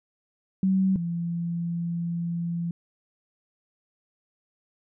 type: tone pair in turn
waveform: sine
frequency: 190 / 170.25 Hz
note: F#3 / F3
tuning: +46 / -44 cents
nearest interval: major second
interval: 190 cents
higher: first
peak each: -19 / -26 dBFS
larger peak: first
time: 0.63-0.96 / 0.96-2.71 s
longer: second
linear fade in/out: 2 ms
effects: none